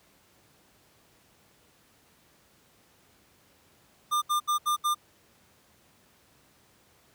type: tone bursts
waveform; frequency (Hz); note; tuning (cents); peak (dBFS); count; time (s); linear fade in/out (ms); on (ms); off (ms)
square; 1200; D6; +37; -24; 5; 4.11-4.948; 20; 110; 72
effects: pink hiss -62 dBFS RMS until 7.14 s + high-pass 80 Hz 12 dB/octave